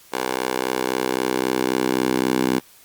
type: tone with high-pass filter sweep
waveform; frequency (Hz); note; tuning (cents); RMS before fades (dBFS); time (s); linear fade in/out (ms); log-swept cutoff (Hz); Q
10% pulse; 63.8; C2; -43; -22; 0.12-2.6; 20; 550 to 270; 1.5
effects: white hiss -50 dBFS RMS until 2.84 s + Opus 48 kbps